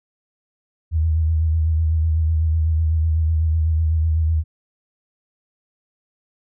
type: tone with vibrato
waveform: sine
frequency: 79.8 Hz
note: D#2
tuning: 44 cents sharp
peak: -15 dBFS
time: 0.91-4.44 s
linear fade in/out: 50 ms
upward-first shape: sine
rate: 8 Hz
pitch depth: 45 cents each way
effects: none